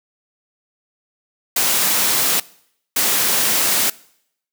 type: noise bursts at uneven times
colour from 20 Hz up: white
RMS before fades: -17 dBFS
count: 2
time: 1.56-2.4 / 2.96-3.9 s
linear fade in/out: 5 ms
effects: noise-tail reverb RT60 0.7 s tail -22 dB re dry + high-pass 150 Hz 12 dB/octave